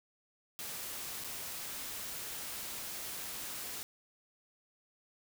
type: noise with dropouts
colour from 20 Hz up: white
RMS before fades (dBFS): -42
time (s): 0.59-3.83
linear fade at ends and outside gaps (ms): 0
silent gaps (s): 1.239-1.245
effects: none